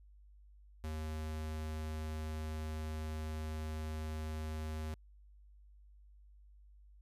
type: tone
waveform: square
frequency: 78 Hz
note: D#2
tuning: 5 cents sharp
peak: -39 dBFS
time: 0.84-4.94 s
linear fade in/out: 0 ms
effects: added 50 Hz sine -57 dBFS peak until 7.01 s + resampled to 32000 Hz